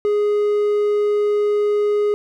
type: tone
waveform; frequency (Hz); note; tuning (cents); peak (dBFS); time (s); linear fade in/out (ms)
triangle; 415.3; G#4; 0; -13; 0.05-2.14; 0
effects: none